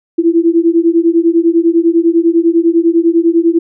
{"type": "beating tone pair", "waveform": "sine", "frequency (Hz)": [329.6, 339.6], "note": ["E4", "F4"], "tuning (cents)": [0, -48], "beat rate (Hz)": 10, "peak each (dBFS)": -10, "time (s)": [0.18, 3.59], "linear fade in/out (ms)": 10, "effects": []}